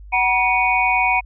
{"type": "tone cluster", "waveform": "sine", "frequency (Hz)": [748, 960, 2240, 2468], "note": ["F#5", "B5", "C#7", "D#7"], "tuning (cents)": [19, -49, 18, -15], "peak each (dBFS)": -20, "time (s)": [0.12, 1.21], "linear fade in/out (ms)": 20, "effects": ["added 50 Hz sine -36 dBFS peak until 1.25 s"]}